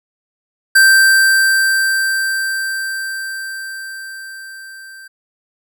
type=tone with level ramp; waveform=square; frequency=1565 Hz; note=G6; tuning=3 cents flat; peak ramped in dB=-6 to -35 dBFS; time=0.75-5.08 s; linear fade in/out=10 ms; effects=none